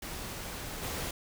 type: noise with level steps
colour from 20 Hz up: pink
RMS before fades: -40 / -36 dBFS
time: 0.02-1.11 s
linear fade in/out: 5 ms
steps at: 0.82 s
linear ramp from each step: 20 ms
effects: none